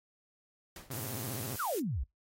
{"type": "noise with exponential decay", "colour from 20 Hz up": "pink", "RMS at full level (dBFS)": -43, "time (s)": [0.76, 1.01], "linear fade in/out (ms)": 2, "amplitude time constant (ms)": 54}
{"type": "tone with vibrato", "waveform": "sawtooth", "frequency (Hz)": 118.9, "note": "A#2", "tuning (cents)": 35, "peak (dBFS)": -35, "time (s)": [0.9, 1.56], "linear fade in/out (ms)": 5, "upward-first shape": "sine", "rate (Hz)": 15, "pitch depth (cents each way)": 260}
{"type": "noise", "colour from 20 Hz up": "blue", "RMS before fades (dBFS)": -41, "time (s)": [0.91, 1.8], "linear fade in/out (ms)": 5}
{"type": "exponential sweep", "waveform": "sine", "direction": "down", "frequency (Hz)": [1568, 51.5], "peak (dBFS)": -31, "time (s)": [1.59, 2.04], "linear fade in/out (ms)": 10}
{"effects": ["noise-tail reverb RT60 0.2 s tail -25 dB re dry", "AAC 48 kbps"]}